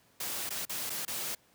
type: noise with dropouts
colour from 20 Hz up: white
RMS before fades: -36 dBFS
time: 0.2-1.35 s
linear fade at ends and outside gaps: 5 ms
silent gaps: 0.493-0.504 / 0.653-0.694 / 0.897-0.901 / 1.052-1.078 s
effects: pink hiss -65 dBFS RMS until 1.54 s + high-pass 100 Hz 12 dB/octave